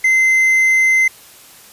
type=tone; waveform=triangle; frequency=2067 Hz; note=C7; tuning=22 cents flat; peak=-8 dBFS; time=0.04-1.08 s; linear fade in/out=5 ms; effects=white hiss -42 dBFS RMS until 1.72 s + resampled to 32000 Hz